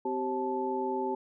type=tone cluster; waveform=sine; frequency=258.1 / 386.5 / 536 / 874 Hz; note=C4 / G4 / C5 / A5; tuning=-23 / -24 / +42 / -12 cents; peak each=-36 / -32 / -40 / -33 dBFS; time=0.05-1.15 s; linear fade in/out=5 ms; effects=none